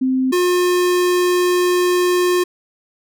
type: tone pair in turn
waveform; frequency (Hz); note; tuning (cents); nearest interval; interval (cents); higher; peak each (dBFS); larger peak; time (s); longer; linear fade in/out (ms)
sine / square; 260 / 358.1; C4 / F4; -11 / +43; tritone; 554; second; -14; neither; 0.01-0.32 / 0.32-2.44; second; 10
effects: none